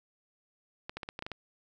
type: clicks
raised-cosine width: 0.3 ms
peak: -22 dBFS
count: 8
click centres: 0.895 / 0.97 / 1.032 / 1.089 / 1.191 / 1.224 / 1.265 / 1.317 s
effects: none